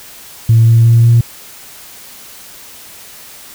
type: tone with pitch steps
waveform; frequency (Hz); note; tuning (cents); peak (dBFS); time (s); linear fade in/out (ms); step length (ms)
sine; 113.8 / 114.92 / 116.06 / 117.2; A#2 / A#2 / A#2 / A#2; -41 / -24 / -7 / +10; -3; 0.49-1.21; 5; 180
effects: tanh soft clip ceiling 0 dBFS + white hiss -35 dBFS RMS until 3.54 s